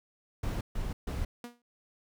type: noise bursts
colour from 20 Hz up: brown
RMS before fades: -33 dBFS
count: 3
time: 0.43-1.25 s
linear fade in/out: 5 ms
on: 180 ms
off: 140 ms
type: tone with exponential decay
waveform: sawtooth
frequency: 240 Hz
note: B3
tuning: 49 cents flat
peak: -33 dBFS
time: 1.44-1.62 s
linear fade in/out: 2 ms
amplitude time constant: 37 ms
effects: none